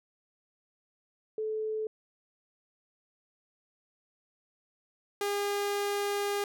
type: tone pair in turn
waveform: sine / sawtooth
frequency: 434.5 / 405.9 Hz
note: A4 / G#4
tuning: -22 / -40 cents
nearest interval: minor second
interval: 118 cents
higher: first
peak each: -30 / -25 dBFS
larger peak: second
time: 1.38-1.87 / 5.21-6.44 s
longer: second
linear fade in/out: 2 ms
effects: none